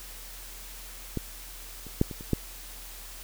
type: clicks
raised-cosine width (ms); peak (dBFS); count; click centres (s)
3; -16 / -30 / -8 / -24 / -28 / -10; 6; 1.173 / 1.867 / 2.014 / 2.112 / 2.209 / 2.333
effects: added 41 Hz sine -45 dBFS peak until 3.23 s + white hiss -45 dBFS RMS until 3.23 s